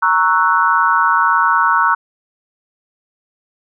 sine chord, F# dominant seventh, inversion first, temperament equal, 932.3 / 1108.7 / 1318.5 / 1480 Hz, A#5 / C#6 / E6 / F#6, 0 / 0 / 0 / 0 cents, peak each -16 dBFS, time 0.02-1.95 s, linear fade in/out 10 ms, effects none

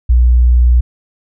sine tone, 60.7 Hz, B1, 29 cents flat, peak -5 dBFS, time 0.09-0.81 s, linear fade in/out 10 ms, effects none

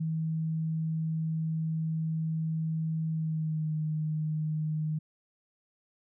sine tone with pitch glide, 160 to 155 Hz, D#3 to D#3, +49 to -6 cents, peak -28 dBFS, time 0-4.99 s, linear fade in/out 10 ms, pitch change -55 cents, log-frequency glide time 3.1-3.74 s, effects none

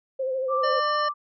sine tone with vibrato, 523.3 Hz, C5, in tune, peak -24 dBFS, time 0.19-0.8 s, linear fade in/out 10 ms, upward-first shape sine, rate 13 Hz, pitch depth 40 cents each way
sine tone, 1174.7 Hz, D6, in tune, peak -23 dBFS, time 0.48-1.14 s, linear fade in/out 50 ms
harmonic tone, 599 Hz, D5, 34 cents sharp, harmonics 1 / 3 / 5 / 7 / 9, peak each -28 / -31 / -38 / -38 / -37 dBFS, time 0.63-1.09 s, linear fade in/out 10 ms
effects none

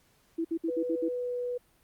sine tone bursts, 329.6 Hz, E4, in tune, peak -27 dBFS, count 6, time 0.38-1.088 s, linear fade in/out 10 ms, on 68 ms, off 60 ms
sine tone with pitch glide, 493.9 to 490.8 Hz, B4 to B4, 0 to -11 cents, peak -30 dBFS, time 0.68-1.58 s, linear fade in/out 10 ms, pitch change -11 cents, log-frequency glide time 1.13-1.35 s
effects pink hiss -66 dBFS RMS until 1.83 s + Opus 48 kbps

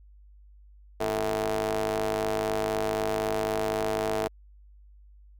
sawtooth ring-modulated tone, 103.83 Hz, G#2, in tune, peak -19 dBFS, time 1-4.28 s, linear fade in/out 10 ms, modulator 547 Hz, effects added 50 Hz sine -50 dBFS peak until 5.39 s

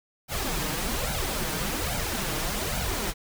pink noise with flanger, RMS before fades -29 dBFS, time 0.28-3.14 s, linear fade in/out 50 ms, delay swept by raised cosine 1.3 to 6.5 ms, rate 1.2 Hz, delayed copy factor +0.7, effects none

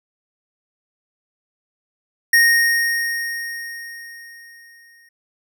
square tone with exponential decay, 1859 Hz, A#6, 5 cents flat, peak -10 dBFS, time 2.33-5.09 s, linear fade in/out 5 ms, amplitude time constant 600 ms, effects none

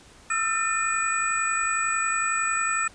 sine tone cluster, 1307 / 1358 / 1799 / 2455 / 7860 Hz, E6 / F6 / A6 / D#7 / B8, -15 / -49 / +38 / -24 / -9 cents, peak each -29 dBFS, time 0.3-2.88 s, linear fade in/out 5 ms, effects pink hiss -51 dBFS RMS until 2.94 s + resampled to 22050 Hz

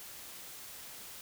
silence, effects white hiss -48 dBFS RMS until 1.21 s

